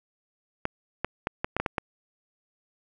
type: clicks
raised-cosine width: 0.5 ms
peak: -11 dBFS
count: 8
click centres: 0.654 / 1.046 / 1.271 / 1.445 / 1.566 / 1.6 / 1.662 / 1.782 s
effects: none